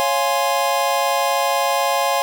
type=chord; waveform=square; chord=Db major seventh; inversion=none; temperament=equal; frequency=554.4 / 698.5 / 830.6 / 1046.5 Hz; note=Db5 / F5 / Ab5 / C6; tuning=0 / 0 / 0 / 0 cents; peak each=-23 dBFS; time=0-2.22 s; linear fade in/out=0 ms; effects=none